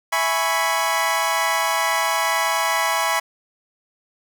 25% pulse chord, C# minor seventh, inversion first, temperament equal, 659.3 / 830.6 / 987.8 / 1108.7 Hz, E5 / G#5 / B5 / C#6, 0 / 0 / 0 / 0 cents, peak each -22 / -21 / -19 / -21 dBFS, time 0.12-3.2 s, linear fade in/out 10 ms, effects none

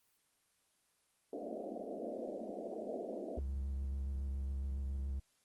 white band-pass noise, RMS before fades -43 dBFS, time 1.33-3.39 s, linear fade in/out 2 ms, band 200 to 700 Hz, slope 96 dB/octave
triangle tone with vibrato, 68.1 Hz, C#2, 30 cents flat, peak -34 dBFS, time 3.37-5.2 s, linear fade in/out 10 ms, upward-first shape square, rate 7.2 Hz, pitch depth 21 cents each way
effects white hiss -75 dBFS RMS until 5.44 s + Opus 24 kbps

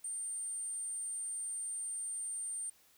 sine tone, 8890 Hz, C#9, 4 cents sharp, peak -37 dBFS, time 0.04-2.7 s, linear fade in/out 5 ms, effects white hiss -66 dBFS RMS until 2.97 s

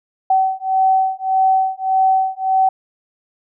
sine beating tone pair, 761 / 762.7 Hz, F#5 / G5, +48 / -48 cents, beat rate 1.7 Hz, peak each -16 dBFS, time 0.3-2.69 s, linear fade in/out 5 ms, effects none

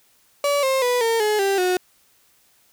35% pulse tone with pitch steps, 572 / 530.6 / 492.2 / 456.6 / 423.6 / 393 / 364.5 Hz, D5 / C5 / B4 / A#4 / G#4 / G4 / F#4, -46 / +24 / -6 / -36 / +34 / +4 / -26 cents, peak -16 dBFS, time 0.44-1.77 s, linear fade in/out 2 ms, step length 190 ms, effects white hiss -59 dBFS RMS until 2.72 s

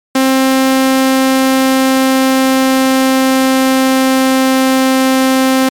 sawtooth tone with pitch glide, 264.4 to 262.7 Hz, C4 to C4, +18 to +7 cents, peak -4 dBFS, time 0.15-5.69 s, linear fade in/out 5 ms, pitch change -11 cents, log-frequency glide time 0.7-5 s, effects MP3 96 kbps

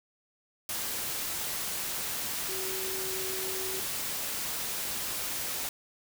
sine tone in noise, 378.8 Hz, F#4, 41 cents sharp, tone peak -38 dBFS, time 2.49-3.8 s, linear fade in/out 2 ms, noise white, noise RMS -34 dBFS, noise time 0.69-5.69 s, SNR -7 dB, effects none

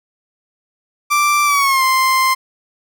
30% pulse tone with pitch glide, 1174.7 to 1046.5 Hz, D6 to C6, 0 to 0 cents, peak -9 dBFS, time 1.1-2.35 s, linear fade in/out 20 ms, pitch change -200 cents, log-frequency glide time 1.45-1.83 s, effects none

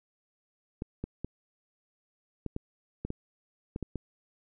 clicks, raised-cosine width 3 ms, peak -21 dBFS, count 10, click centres 0.821 / 1.04 / 1.246 / 2.463 / 2.564 / 3.05 / 3.104 / 3.761 / 3.827 / 3.957 s, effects none

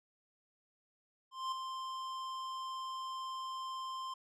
square tone with ADSR envelope, 1047 Hz, C6, 1 cent sharp, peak -34 dBFS, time 1.31-4.14 s, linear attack 210 ms, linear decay 6 ms, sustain -6 dB, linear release 6 ms, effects low-pass 6000 Hz 12 dB/octave

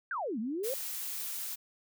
sine exponential two-way sweep, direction down then up, 1661.2 to 206 to 561 Hz, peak -32 dBFS, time 0.11-0.74 s, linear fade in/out 2 ms, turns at 0.39 s
blue noise, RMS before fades -38 dBFS, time 0.63-1.56 s, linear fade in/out 20 ms
effects none

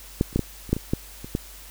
clicks, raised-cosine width 3 ms, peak -6 / -30 / -8 / -9 / -25 / -6 / -16 / -8 / -22 / -10 dBFS, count 10, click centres 0.211 / 0.329 / 0.36 / 0.393 / 0.693 / 0.73 / 0.766 / 0.935 / 1.245 / 1.351 s, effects added 48 Hz sine -45 dBFS peak until 1.7 s + white hiss -45 dBFS RMS until 1.7 s

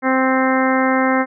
harmonic tone, 261.6 Hz, C4, in tune, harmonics 1 / 2 / 3 / 4 / 5 / 6 / 7 / 8, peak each -17 / -20 / -22 / -23 / -24 / -25 / -25 / -26 dBFS, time 0.02-1.26 s, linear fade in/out 50 ms, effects none

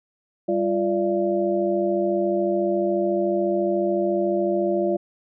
sine tone cluster, 197.7 / 347.5 / 585 / 679 Hz, G3 / F4 / D5 / F5, +15 / -9 / -7 / -49 cents, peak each -28 / -22 / -24 / -29 dBFS, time 0.48-4.97 s, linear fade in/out 10 ms, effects none

